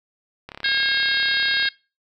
click train, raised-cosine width 0.3 ms, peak -19 dBFS, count 42, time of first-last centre 0.49-1.655 s, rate 35.2 Hz
harmonic tone, 540 Hz, C#5, 45 cents flat, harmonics 3 / 4 / 5 / 6 / 7 / 8 / 9, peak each -21 / -29 / -32 / -28 / -26 / -28 / -31 dBFS, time 0.64-1.69 s, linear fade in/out 5 ms
effects noise-tail reverb RT60 0.3 s tail -22 dB re dry

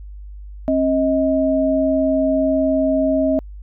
sine tone pair together, 268.5 / 630 Hz, C4 / D#5, +45 / +21 cents, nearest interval octave + minor third, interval 1476 cents, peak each -17 dBFS, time 0.68-3.39 s, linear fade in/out 0 ms, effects added 50 Hz sine -32 dBFS peak until 3.62 s

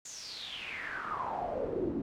brown noise with band-pass filter sweep, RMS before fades -37 dBFS, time 0.05-2.02 s, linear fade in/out 5 ms, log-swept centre 7000 to 270 Hz, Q 6.9, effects none

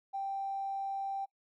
triangle tone with tanh clipping, 784 Hz, G5, in tune, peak -33 dBFS, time 0.13-1.26 s, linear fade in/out 20 ms, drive 2 dB, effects noise-tail reverb RT60 0.1 s tail -24 dB re dry

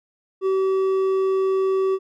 sine tone with hard clipping, 382.5 Hz, G4, 42 cents flat, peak -19 dBFS, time 0.41-1.99 s, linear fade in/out 50 ms, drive 5 dB, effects none

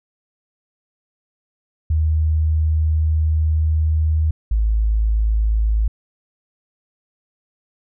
sine tone pair in turn, 78.3 / 54.07 Hz, D#2 / A1, +11 / -30 cents, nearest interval tritone, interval 641 cents, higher first, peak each -14 dBFS, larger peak neither, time 1.9-4.31 / 4.51-5.88 s, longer first, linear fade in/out 5 ms, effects none

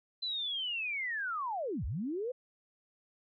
sine linear two-way sweep, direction down then up, 4069 to 51.5 to 520 Hz, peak -33 dBFS, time 0.22-2.32 s, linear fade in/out 10 ms, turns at 1.85 s, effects none

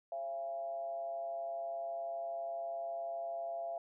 sine tone with frequency modulation, 678 Hz, E5, 49 cents sharp, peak -37 dBFS, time 0.12-3.78 s, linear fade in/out 2 ms, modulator 137 Hz, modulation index 0.47, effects none

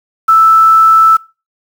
sine tone with quantisation, 1318.5 Hz, E6, in tune, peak -3 dBFS, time 0.28-1.17 s, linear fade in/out 10 ms, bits 5, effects noise-tail reverb RT60 0.3 s tail -22 dB re dry

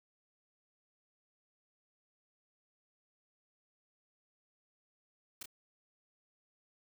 white noise with echo, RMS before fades -43 dBFS, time 5.41-5.43 s, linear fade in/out 5 ms, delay 28 ms, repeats 1, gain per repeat -4 dB, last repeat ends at 5.458 s, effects none

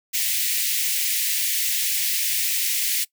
white high-pass noise, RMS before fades -23 dBFS, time 0.13-3.05 s, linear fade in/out 20 ms, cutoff 1900 Hz, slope 48 dB/octave, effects noise-tail reverb RT60 0.1 s tail -21 dB re dry

